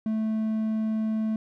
triangle tone, 218.9 Hz, A3, 9 cents flat, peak -22 dBFS, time 0.06-1.36 s, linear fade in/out 2 ms, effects none

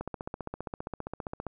click train, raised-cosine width 1 ms, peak -21 dBFS, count 23, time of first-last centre 0.01-1.467 s, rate 15.1 Hz, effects none

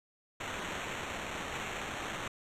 blue noise with sample-and-hold, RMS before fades -39 dBFS, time 0.4-2.28 s, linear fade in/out 5 ms, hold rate 4900 Hz, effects low-pass 8000 Hz 12 dB/octave

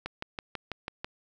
click train, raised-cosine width 0.3 ms, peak -18 dBFS, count 7, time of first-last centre 0.06-1.045 s, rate 6.09 Hz, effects none

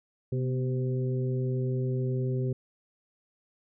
harmonic tone with a mistuned harmonic, 128.9 Hz, C3, 26 cents flat, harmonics 1 / 2 / 3 / 4, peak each -27 / -37 / -34 / -42 dBFS, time 0.32-2.53 s, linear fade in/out 5 ms, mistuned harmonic 2, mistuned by -63 cents, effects none

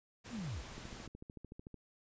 pink noise, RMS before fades -50 dBFS, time 0.24-1.08 s, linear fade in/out 20 ms
sine linear sweep, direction down, 261.6 to 32.7 Hz, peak -39 dBFS, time 0.3-0.64 s, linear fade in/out 50 ms
click train, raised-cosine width 3 ms, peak -36 dBFS, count 14, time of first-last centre 0.78-1.743 s, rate 13.5 Hz
effects resampled to 16000 Hz

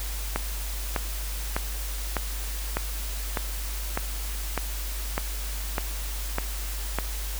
click train, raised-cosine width 0.5 ms, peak -10 dBFS, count 12, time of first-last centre 0.36-6.987 s, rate 1.66 Hz, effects added 50 Hz sine -30 dBFS peak until 7.39 s + white hiss -37 dBFS RMS until 7.39 s

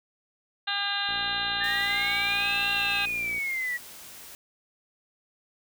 harmonic tone, 402.4 Hz, G4, 45 cents sharp, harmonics 2 / 3 / 4 / 5 / 6 / 7 / 8 / 9 / 10, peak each -35 / -38 / -31 / -41 / -43 / -34 / -40 / -33 / -34 dBFS, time 0.67-3.06 s, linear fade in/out 10 ms
click train, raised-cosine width 2 ms, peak -33 dBFS, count 135, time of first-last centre 1.09-3.381 s, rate 58.5 Hz
sine linear two-way sweep, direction up then down, 1767 to 2772 to 1914 Hz, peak -27 dBFS, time 1.6-3.78 s, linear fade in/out 20 ms, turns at 2.72 s
white noise, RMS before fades -45 dBFS, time 1.64-4.35 s, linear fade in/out 0 ms
effects none

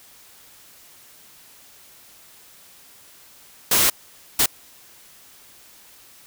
white noise bursts at uneven times, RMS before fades -17 dBFS, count 2, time 3.71-3.9 / 4.39-4.46 s, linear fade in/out 5 ms, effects white hiss -49 dBFS RMS until 6.26 s

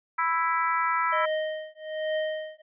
harmonic tone, 330.1 Hz, E4, 2 cents sharp, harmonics 3 / 4 / 5 / 6 / 7, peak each -27 / -26 / -34 / -32 / -37 dBFS, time 0.18-1.26 s, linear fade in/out 10 ms
square tone with tremolo, 622.3 Hz, D#5, in tune, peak -25 dBFS, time 1.12-2.62 s, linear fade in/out 10 ms, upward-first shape triangle, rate 1.2 Hz, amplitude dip 100%
effects resampled to 8000 Hz

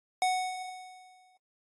square tone with exponential decay, 740 Hz, F#5, in tune, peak -24 dBFS, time 0.22-1.37 s, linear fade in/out 1 ms, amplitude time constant 250 ms, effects AAC 32 kbps

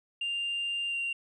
sine tone with pitch glide, 2794 to 2768 Hz, F7 to F7, 0 to -16 cents, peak -28 dBFS, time 0.21-1.13 s, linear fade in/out 5 ms, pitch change -16 cents, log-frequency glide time 0.88-0.96 s, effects tanh soft clip ceiling -27 dBFS

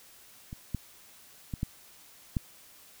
clicks, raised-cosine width 5 ms, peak -27 / -18 / -21 / -17 / -15 dBFS, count 5, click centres 0.529 / 0.747 / 1.538 / 1.631 / 2.368 s, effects white hiss -55 dBFS RMS until 3 s

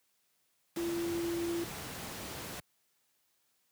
sine tone in noise, 340 Hz, F4, 46 cents flat, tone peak -32 dBFS, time 0.77-1.64 s, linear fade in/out 2 ms, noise pink, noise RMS -42 dBFS, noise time 0.76-2.6 s, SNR +7 dB, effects white hiss -75 dBFS RMS until 3.71 s + high-pass 80 Hz 12 dB/octave

